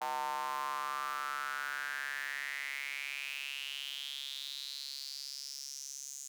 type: tone with high-pass filter sweep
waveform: square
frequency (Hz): 69.3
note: C#2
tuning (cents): 0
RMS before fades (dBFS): -40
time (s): 0.01-6.28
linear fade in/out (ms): 5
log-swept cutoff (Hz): 840 to 6800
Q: 6.3
effects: none